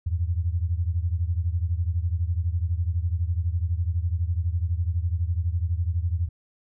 sine beating tone pair, 82.3 / 94.3 Hz, E2 / F#2, -2 / +33 cents, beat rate 12 Hz, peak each -24 / -27 dBFS, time 0.06-6.29 s, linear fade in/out 10 ms, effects none

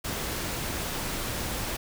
pink noise, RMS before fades -32 dBFS, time 0.04-1.77 s, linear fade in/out 10 ms, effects none

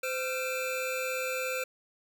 square tone cluster, 515 / 1371 / 2377 / 2632 Hz, C5 / F6 / D7 / E7, -28 / -32 / +20 / -3 cents, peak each -34 / -39 / -38 / -40 dBFS, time 0.03-1.64 s, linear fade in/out 5 ms, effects none

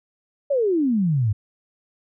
sine exponential sweep, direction down, 587.3 to 98 Hz, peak -17 dBFS, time 0.5-1.33 s, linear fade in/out 10 ms, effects none

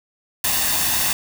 white noise with comb filter, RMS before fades -20 dBFS, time 0.44-1.13 s, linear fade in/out 2 ms, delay 1.1 ms, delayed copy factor +0.55, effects none

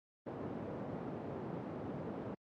pink band-pass noise, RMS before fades -43 dBFS, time 0.26-2.35 s, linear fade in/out 10 ms, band 140 to 640 Hz, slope 12 dB/octave, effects high-pass 80 Hz 12 dB/octave + AAC 64 kbps

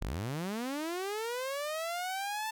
sawtooth linear sweep, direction up, 33 to 889 Hz, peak -30 dBFS, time 0.01-2.51 s, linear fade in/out 10 ms, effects none

